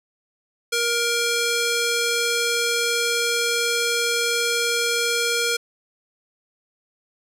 square tone with band-pass filter, 470.7 Hz, A#4, 17 cents sharp, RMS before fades -22 dBFS, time 0.72-5.57 s, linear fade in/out 10 ms, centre 5200 Hz, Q 0.51, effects none

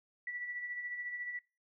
sine tone with tremolo, 1956 Hz, B6, 17 cents flat, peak -36 dBFS, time 0.27-1.39 s, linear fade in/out 2 ms, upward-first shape sine, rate 14 Hz, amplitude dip 45%, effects noise-tail reverb RT60 0.3 s tail -22 dB re dry

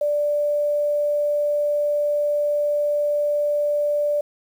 sine tone with quantisation, 587.3 Hz, D5, in tune, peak -18 dBFS, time 0.01-4.21 s, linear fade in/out 5 ms, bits 8, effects none

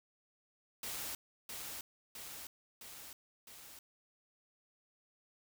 white noise with echo, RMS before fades -42 dBFS, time 0.83-1.15 s, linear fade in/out 2 ms, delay 660 ms, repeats 4, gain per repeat -3 dB, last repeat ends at 3.79 s, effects none

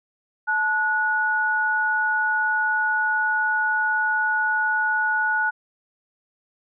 sine tone pair together, 869.3 / 1462 Hz, A5 / F#6, -21 / -21 cents, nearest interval major sixth, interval 900 cents, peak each -25 / -20 dBFS, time 0.47-5.51 s, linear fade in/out 20 ms, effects none

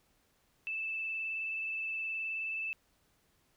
sine tone with vibrato, 2637 Hz, E7, in tune, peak -34 dBFS, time 0.67-2.73 s, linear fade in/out 0 ms, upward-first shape triangle, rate 19 Hz, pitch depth 18 cents each way, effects pink hiss -72 dBFS RMS until 3.56 s

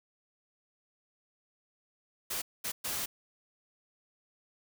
white noise bursts at uneven times, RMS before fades -35 dBFS, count 3, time 2.3-2.42 / 2.64-2.72 / 2.84-3.06 s, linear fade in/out 10 ms, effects none

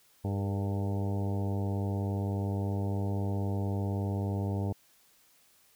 harmonic tone with a mistuned harmonic, 99.5 Hz, G2, 26 cents sharp, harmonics 1 / 2 / 3 / 4 / 5 / 6 / 7 / 8 / 9, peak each -30 / -36 / -40 / -42 / -44 / -46 / -47 / -48 / -49 dBFS, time 0.24-4.73 s, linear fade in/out 10 ms, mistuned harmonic 5, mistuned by -56 cents, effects white hiss -64 dBFS RMS until 5.75 s

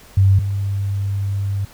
sine tone pair in turn, 97 / 99.15 Hz, G2 / G2, -18 / +20 cents, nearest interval unison, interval 38 cents, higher second, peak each -9 / -18 dBFS, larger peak first, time 0.17-0.39 / 0.39-1.65 s, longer second, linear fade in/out 5 ms, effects pink hiss -45 dBFS RMS until 1.73 s

